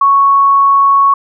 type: tone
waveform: sine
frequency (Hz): 1108.7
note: C#6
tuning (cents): 0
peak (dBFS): -5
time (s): 0.01-1.14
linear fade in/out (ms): 5
effects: none